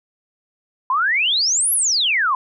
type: exponential two-way sweep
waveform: sine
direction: up then down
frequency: 987.8 to 11600 to 987.8 Hz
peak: -15 dBFS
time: 0.9-2.35 s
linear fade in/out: 2 ms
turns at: 1.73 s
effects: none